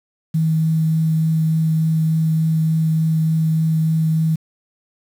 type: tone with vibrato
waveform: sine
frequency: 159.6 Hz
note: D#3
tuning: 44 cents sharp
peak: -14 dBFS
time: 0.34-4.36 s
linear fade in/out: 10 ms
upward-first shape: triangle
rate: 3.4 Hz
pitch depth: 10 cents each way
effects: 7-bit